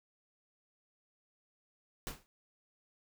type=noise with exponential decay; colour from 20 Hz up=pink; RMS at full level=-37 dBFS; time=2.07-2.26 s; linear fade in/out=0 ms; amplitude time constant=41 ms; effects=none